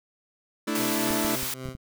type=chord; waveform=sawtooth; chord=A suspended fourth; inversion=none; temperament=equal; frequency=220 / 293.7 / 329.6 Hz; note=A3 / D4 / E4; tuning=0 / 0 / 0 cents; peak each=-26 dBFS; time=0.67-1.36 s; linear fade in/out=10 ms
type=tone with tremolo; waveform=15% pulse; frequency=130 Hz; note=C3; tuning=11 cents flat; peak=-27 dBFS; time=0.75-1.77 s; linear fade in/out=50 ms; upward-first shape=triangle; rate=3.6 Hz; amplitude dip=80%
type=high-pass noise; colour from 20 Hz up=white; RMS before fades=-31 dBFS; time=0.75-1.54 s; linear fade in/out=2 ms; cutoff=760 Hz; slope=48 dB/octave
type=clicks; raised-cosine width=5 ms; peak=-25 dBFS; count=6; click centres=1.108 / 1.248 / 1.431 / 1.657 / 1.688 / 1.751 s
effects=none